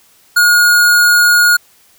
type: tone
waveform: square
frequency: 1437 Hz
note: F6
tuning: 49 cents sharp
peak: -7 dBFS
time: 0.36-1.57 s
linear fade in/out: 10 ms
effects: white hiss -49 dBFS RMS until 1.98 s